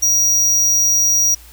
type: tone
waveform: square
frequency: 5750 Hz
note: F8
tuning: 50 cents sharp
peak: -12 dBFS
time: 0.02-1.35 s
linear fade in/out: 10 ms
effects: added 58 Hz sine -41 dBFS peak until 1.52 s + white hiss -44 dBFS RMS until 1.52 s